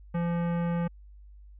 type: tone with hard clipping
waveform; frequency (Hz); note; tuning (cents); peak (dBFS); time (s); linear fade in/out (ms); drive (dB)
sine; 171.2; F3; -34; -28; 0.14-0.88; 10; 17
effects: added 50 Hz sine -47 dBFS peak until 1.59 s + resampled to 8000 Hz